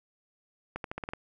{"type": "accelerating click train", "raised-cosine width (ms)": 0.5, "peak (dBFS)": -20, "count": 7, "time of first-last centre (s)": [0.76, 1.135], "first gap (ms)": 82, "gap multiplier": 0.89, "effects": []}